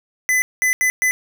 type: tone bursts at uneven times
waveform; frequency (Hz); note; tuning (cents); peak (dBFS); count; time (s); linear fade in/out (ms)
square; 2012; B6; +32; -15; 4; 0.29-0.42 / 0.62-0.73 / 0.81-0.9 / 1.02-1.11; 0
effects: none